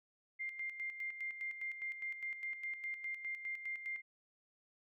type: tone with tremolo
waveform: sine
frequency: 2100 Hz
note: C7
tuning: 6 cents sharp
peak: -38 dBFS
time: 0.39-4.02 s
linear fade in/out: 20 ms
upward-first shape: square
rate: 4.9 Hz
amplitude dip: 60%
effects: none